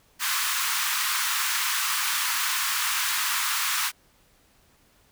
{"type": "high-pass noise", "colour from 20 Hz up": "pink", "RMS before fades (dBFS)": -26, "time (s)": [0.19, 3.92], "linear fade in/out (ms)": 50, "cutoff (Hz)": 1000, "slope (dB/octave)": 48, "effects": ["pink hiss -61 dBFS RMS until 5.11 s"]}